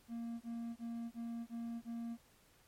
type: tone bursts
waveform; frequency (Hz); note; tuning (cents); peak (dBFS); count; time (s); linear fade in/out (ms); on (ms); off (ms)
triangle; 232.6; A#3; -4; -38; 6; 0.08-2.175; 50; 330; 23
effects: pink hiss -68 dBFS RMS until 2.67 s + MP3 64 kbps